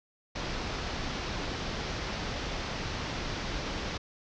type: low-pass noise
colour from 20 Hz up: pink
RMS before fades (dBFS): -35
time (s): 0.35-3.98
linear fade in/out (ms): 10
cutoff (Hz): 5900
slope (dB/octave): 48
effects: none